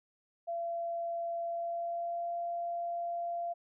sine tone with pitch glide, 680 to 688.3 Hz, F5 to F5, -46 to -25 cents, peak -33 dBFS, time 0.47-3.54 s, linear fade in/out 20 ms, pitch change +21 cents, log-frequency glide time 1.44-2.31 s, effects none

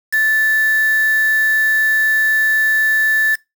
sine tone with quantisation, 1752 Hz, A6, 8 cents flat, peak -12 dBFS, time 0.12-3.36 s, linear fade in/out 20 ms, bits 4, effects noise-tail reverb RT60 0.2 s tail -21 dB re dry

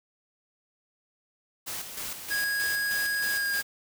white noise with tremolo, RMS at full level -35 dBFS, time 1.66-3.63 s, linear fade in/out 20 ms, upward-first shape square, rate 3.2 Hz, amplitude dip 50%
square tone with pitch glide, 1650 to 1624.5 Hz, G#6 to G#6, -12 to -39 cents, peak -27 dBFS, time 2.3-3.62 s, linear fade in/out 20 ms, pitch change -27 cents, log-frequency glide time 3.3-3.47 s
effects none

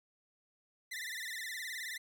sawtooth tone with vibrato, 1900 Hz, A#6, 33 cents sharp, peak -36 dBFS, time 0.91-1.98 s, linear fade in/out 10 ms, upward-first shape sine, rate 19 Hz, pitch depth 140 cents each way, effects none

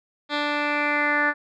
10% pulse tone with low-pass filter sweep, 293.7 Hz, D4, in tune, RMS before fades -23 dBFS, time 0.29-1.34 s, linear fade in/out 50 ms, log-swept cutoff 3400 to 1700 Hz, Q 5.1, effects none

